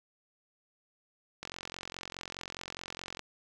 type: click train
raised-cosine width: 0.2 ms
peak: -22 dBFS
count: 80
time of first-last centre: 1.43-3.193 s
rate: 44.8 Hz
effects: none